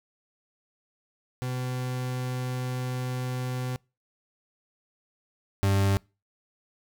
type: tone pair in turn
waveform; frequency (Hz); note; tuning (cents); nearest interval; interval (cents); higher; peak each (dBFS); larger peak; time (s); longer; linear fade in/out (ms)
40% pulse; 126.7 / 98.34; B2 / G2; +45 / +6; major third; 439; first; -28 / -20; second; 1.42-3.76 / 5.63-5.97; first; 0
effects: noise-tail reverb RT60 0.3 s tail -26 dB re dry